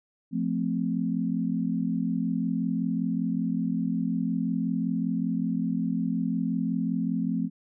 sine chord, F major, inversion none, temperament equal with one note detuned, 174.61 / 220 / 259.5 Hz, F3 / A3 / C4, 0 / 0 / -14 cents, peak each -29 dBFS, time 0.31-7.5 s, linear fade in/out 50 ms, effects none

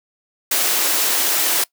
white high-pass noise, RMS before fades -18 dBFS, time 0.51-1.64 s, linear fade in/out 5 ms, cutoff 260 Hz, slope 48 dB/octave, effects noise-tail reverb RT60 0.1 s tail -22 dB re dry

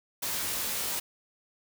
white noise with comb filter, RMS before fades -32 dBFS, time 0.22-1 s, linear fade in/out 10 ms, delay 19 ms, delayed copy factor +1, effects none

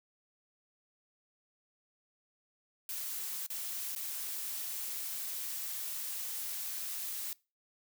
blue noise with dropouts, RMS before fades -39 dBFS, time 2.89-7.33 s, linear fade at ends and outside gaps 2 ms, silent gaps 3.465-3.501 / 3.951-3.961 s, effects noise-tail reverb RT60 0.3 s tail -23 dB re dry

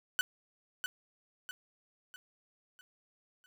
30% pulse tone with echo, 1494 Hz, F#6, 16 cents sharp, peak -24 dBFS, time 0.19-0.21 s, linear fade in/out 0 ms, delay 650 ms, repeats 5, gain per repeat -7 dB, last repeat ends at 3.46 s, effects none

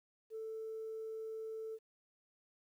sine tone, 442.3 Hz, A4, 9 cents sharp, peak -40 dBFS, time 0.3-1.79 s, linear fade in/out 50 ms, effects tanh soft clip ceiling -37 dBFS + 12-bit

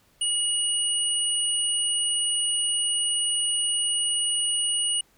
sine tone pair together, 2895 / 9176 Hz, F#7 / D9, -38 / -41 cents, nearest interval octave + minor sixth, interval 1997 cents, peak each -25 dBFS, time 0.21-5.01 s, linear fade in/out 5 ms, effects pink hiss -62 dBFS RMS until 5.17 s

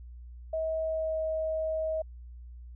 sine tone with pitch glide, 640 to 634.5 Hz, D#5 to D#5, +49 to +34 cents, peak -28 dBFS, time 0.53-2.02 s, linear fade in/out 5 ms, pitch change -15 cents, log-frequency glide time 0.81-1.19 s, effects added 60 Hz sine -43 dBFS peak until 2.75 s

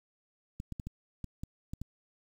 clicks, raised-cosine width 5 ms, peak -26 dBFS, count 8, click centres 0.601 / 0.723 / 0.798 / 0.87 / 1.243 / 1.435 / 1.735 / 1.816 s, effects 9-bit

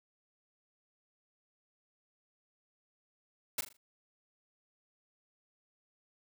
white noise with echo, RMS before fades -33 dBFS, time 3.58-3.61 s, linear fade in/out 5 ms, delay 40 ms, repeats 4, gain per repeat -9 dB, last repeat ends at 3.77 s, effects none

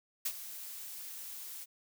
blue noise with ADSR envelope, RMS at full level -32 dBFS, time 0.25-1.66 s, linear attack 10 ms, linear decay 58 ms, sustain -13 dB, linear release 35 ms, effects none

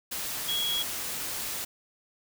sine tone in noise, 3322 Hz, G#7, in tune, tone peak -27 dBFS, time 0.48-0.83 s, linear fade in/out 10 ms, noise white, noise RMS -34 dBFS, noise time 0.11-1.65 s, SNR +4 dB, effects none

